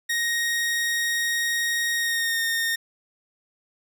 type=tone with pitch glide; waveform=sawtooth; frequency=1871 to 1837.8 Hz; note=A#6 to A#6; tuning=+6 to -25 cents; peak=-19 dBFS; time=0.09-2.76 s; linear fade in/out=10 ms; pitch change=-31 cents; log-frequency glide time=1.94-2.4 s; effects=none